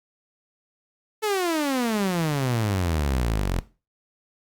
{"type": "exponential sweep", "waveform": "sawtooth", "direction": "down", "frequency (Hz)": [441.6, 41.2], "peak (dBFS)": -18, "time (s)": [1.22, 3.61], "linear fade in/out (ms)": 20, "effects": ["noise-tail reverb RT60 0.3 s tail -17 dB re dry", "Opus 48 kbps"]}